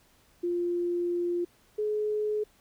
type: tone pair in turn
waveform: sine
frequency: 349.2 / 423.8 Hz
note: F4 / G#4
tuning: 0 / +35 cents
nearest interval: minor third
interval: 335 cents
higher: second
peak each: -26 dBFS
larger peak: neither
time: 0.43-1.45 / 1.78-2.44 s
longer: first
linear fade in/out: 10 ms
effects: pink hiss -63 dBFS RMS until 2.6 s